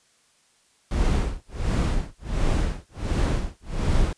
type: noise with tremolo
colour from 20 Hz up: brown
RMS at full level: -20 dBFS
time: 0.91-4.13 s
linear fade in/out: 2 ms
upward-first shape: sine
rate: 1.4 Hz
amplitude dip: 100%
effects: white hiss -62 dBFS RMS until 4.17 s + resampled to 22050 Hz